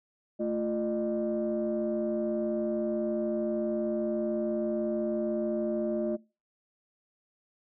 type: tone cluster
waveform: sine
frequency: 221.7 / 347.7 / 606 Hz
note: A3 / F4 / D#5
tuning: +13 / -8 / -46 cents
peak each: -31 dBFS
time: 0.39-6.17 s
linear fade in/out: 20 ms
effects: noise-tail reverb RT60 0.3 s tail -22 dB re dry + tanh soft clip ceiling -21 dBFS